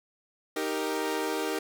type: chord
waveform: sawtooth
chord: Eb major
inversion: none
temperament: equal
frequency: 311.1 / 392 / 466.2 Hz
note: Eb4 / G4 / Bb4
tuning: 0 / 0 / 0 cents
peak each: -29 dBFS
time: 0.56-1.59 s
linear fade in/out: 5 ms
effects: none